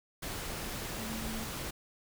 sine tone in noise, 222.2 Hz, A3, 17 cents sharp, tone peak -40 dBFS, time 0.98-1.45 s, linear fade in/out 10 ms, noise pink, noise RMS -39 dBFS, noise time 0.22-1.71 s, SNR -4 dB, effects none

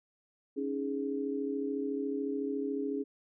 sine chord, C# suspended second, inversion none, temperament equal, 277.2 / 311.1 / 415.3 Hz, C#4 / D#4 / G#4, 0 / 0 / 0 cents, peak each -34 / -40 / -35 dBFS, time 0.56-3.04 s, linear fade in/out 20 ms, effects none

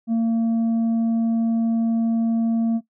sine tone with tanh clipping, 228.1 Hz, A#3, 37 cents flat, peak -18 dBFS, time 0.07-2.81 s, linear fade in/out 50 ms, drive 3 dB, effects noise-tail reverb RT60 0.1 s tail -17 dB re dry

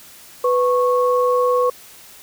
sine tone pair together, 496.3 / 1100.7 Hz, B4 / C#6, +8 / -13 cents, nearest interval octave + major second, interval 1379 cents, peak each -15 / -19 dBFS, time 0.44-1.7 s, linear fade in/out 5 ms, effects white hiss -43 dBFS RMS until 2.22 s

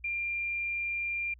sine tone, 2388 Hz, D7, 28 cents sharp, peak -30 dBFS, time 0.04-1.34 s, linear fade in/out 5 ms, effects added 60 Hz sine -52 dBFS peak until 1.39 s

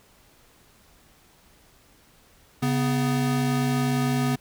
square tone pair together, 137.86 / 249 Hz, C#3 / B3, -9 / +14 cents, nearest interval minor seventh, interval 1023 cents, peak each -25 dBFS, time 2.62-4.36 s, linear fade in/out 10 ms, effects pink hiss -57 dBFS RMS until 4.4 s

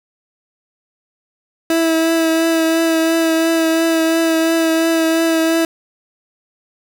30% pulse tone with vibrato, 326.4 Hz, E4, 17 cents flat, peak -10 dBFS, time 1.7-5.65 s, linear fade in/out 2 ms, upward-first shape triangle, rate 2.9 Hz, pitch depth 22 cents each way, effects none

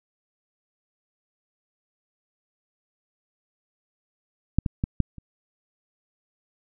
clicks, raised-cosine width 5 ms, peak -6 / -12 / -11 / -7 / -28 dBFS, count 5, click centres 4.586 / 4.662 / 4.839 / 5.003 / 5.183 s, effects none

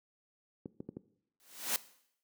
clicks, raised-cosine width 3 ms, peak -25 dBFS, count 4, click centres 0.658 / 0.804 / 0.89 / 0.969 s
white noise with exponential growth, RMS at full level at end -29 dBFS, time 1.4-1.76 s, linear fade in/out 0 ms, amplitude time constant 77 ms
effects noise-tail reverb RT60 0.7 s tail -18 dB re dry + high-pass 200 Hz 12 dB/octave

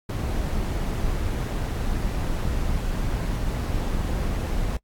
brown noise with amplitude modulation, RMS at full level -24 dBFS, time 0.09-4.77 s, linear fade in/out 5 ms, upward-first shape sine, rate 182 Hz, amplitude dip 30%, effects noise-tail reverb RT60 0.1 s tail -24 dB re dry + AAC 64 kbps

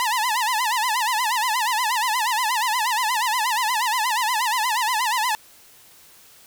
sawtooth tone with vibrato, 932.3 Hz, A#5, in tune, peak -16 dBFS, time 0-5.35 s, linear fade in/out 0 ms, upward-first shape sine, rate 8.4 Hz, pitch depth 170 cents each way, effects white hiss -50 dBFS RMS until 6.46 s

